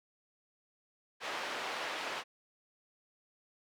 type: band-pass noise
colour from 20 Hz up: pink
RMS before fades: -39 dBFS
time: 1.2-2.24 s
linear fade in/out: 50 ms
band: 620 to 3500 Hz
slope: 12 dB/octave
effects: none